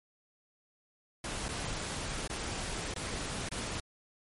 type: noise with dropouts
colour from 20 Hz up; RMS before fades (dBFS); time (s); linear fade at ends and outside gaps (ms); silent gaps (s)
pink; -37; 1.24-3.8; 2; 1.483-1.489 / 2.276-2.298 / 2.939-2.961 / 3.488-3.515
effects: MP3 48 kbps